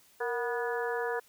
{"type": "harmonic tone with a mistuned harmonic", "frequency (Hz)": 244.3, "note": "B3", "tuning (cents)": -19, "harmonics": [2, 3, 4, 5, 6, 7], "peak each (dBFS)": [-32, -39, -38, -45, -40, -38], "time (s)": [0.2, 1.2], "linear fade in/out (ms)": 10, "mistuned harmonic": 2, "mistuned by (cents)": -71, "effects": ["white hiss -62 dBFS RMS until 1.28 s"]}